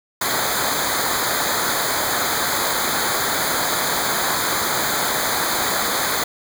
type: noise with comb filter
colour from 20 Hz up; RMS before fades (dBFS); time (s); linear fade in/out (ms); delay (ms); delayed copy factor
pink; -21; 0.21-6.24; 5; 0.36; -1
effects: none